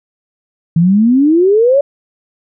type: exponential sweep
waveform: sine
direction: up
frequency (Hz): 160 to 581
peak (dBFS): -6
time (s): 0.76-1.81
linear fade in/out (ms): 5
effects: none